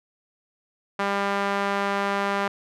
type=tone with band-pass filter; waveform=sawtooth; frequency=199.5 Hz; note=G3; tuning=31 cents sharp; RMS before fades=-25 dBFS; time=0.99-2.48 s; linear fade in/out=5 ms; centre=1200 Hz; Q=0.97; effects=none